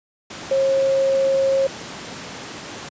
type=tone in noise; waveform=sine; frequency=540 Hz; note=C#5; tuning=45 cents flat; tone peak=-15 dBFS; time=0.51-1.67 s; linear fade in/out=5 ms; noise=pink; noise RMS=-33 dBFS; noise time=0.3-2.89 s; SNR=+15 dB; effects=high-pass 150 Hz 12 dB/octave + resampled to 16000 Hz

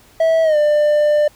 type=tone with pitch glide; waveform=triangle; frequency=650 to 596.1 Hz; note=E5 to D5; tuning=-24 to +26 cents; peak=-9 dBFS; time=0.2-1.28 s; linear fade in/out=5 ms; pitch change=-150 cents; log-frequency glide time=0.43-0.57 s; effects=pink hiss -49 dBFS RMS until 1.35 s

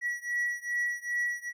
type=beating tone pair; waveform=triangle; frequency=1932 / 1934.5 Hz; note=B6 / B6; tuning=-39 / -36 cents; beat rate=2.5 Hz; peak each=-30 / -31 dBFS; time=0.01-1.53 s; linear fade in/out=50 ms; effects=none

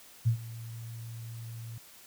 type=tone with ADSR envelope; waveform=sine; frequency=115 Hz; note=A#2; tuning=23 cents flat; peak=-20 dBFS; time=0.25-1.78 s; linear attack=23 ms; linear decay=96 ms; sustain=-19 dB; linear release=3 ms; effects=white hiss -54 dBFS RMS until 2.06 s

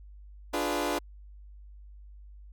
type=chord; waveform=20% pulse; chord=D diminished seventh; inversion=none; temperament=equal; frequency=293.7 / 349.2 / 415.3 / 493.9 Hz; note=D4 / F4 / Ab4 / Cb5; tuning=0 / 0 / 0 / 0 cents; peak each=-27 / -28 / -31 / -30 dBFS; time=0.53-0.99 s; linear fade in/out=10 ms; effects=added 50 Hz sine -46 dBFS peak until 2.52 s

